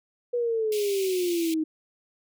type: exponential sweep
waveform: sine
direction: down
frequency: 489.2 to 310 Hz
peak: -23 dBFS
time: 0.33-1.64 s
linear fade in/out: 10 ms
type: high-pass noise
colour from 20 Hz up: pink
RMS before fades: -37 dBFS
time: 0.72-1.54 s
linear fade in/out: 2 ms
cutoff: 2200 Hz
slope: 96 dB/octave
effects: none